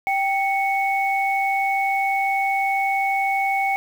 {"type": "tone pair together", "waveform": "sine", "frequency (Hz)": [782.9, 2217], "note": ["G5", "C#7"], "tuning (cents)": [-2, 0], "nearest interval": "octave + tritone", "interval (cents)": 1802, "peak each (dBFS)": [-20, -23], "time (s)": [0.07, 3.76], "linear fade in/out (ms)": 0, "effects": ["7-bit"]}